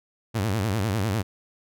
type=tone with vibrato; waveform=sawtooth; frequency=103.83 Hz; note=G#2; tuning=in tune; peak=-19 dBFS; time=0.34-1.23 s; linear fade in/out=20 ms; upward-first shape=sine; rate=10 Hz; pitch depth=200 cents each way; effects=none